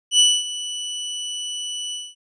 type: tone with ADSR envelope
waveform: sawtooth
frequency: 2966 Hz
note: F#7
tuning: 4 cents sharp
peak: -7 dBFS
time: 0.11-2.15 s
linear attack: 82 ms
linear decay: 240 ms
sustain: -16 dB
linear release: 220 ms
effects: resampled to 22050 Hz